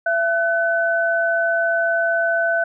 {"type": "tone pair together", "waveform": "sine", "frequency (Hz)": [672, 1507], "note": ["E5", "F#6"], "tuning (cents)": [33, 31], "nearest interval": "octave + major second", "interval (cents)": 1398, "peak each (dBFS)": -19, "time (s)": [0.06, 2.64], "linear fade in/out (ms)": 5, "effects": []}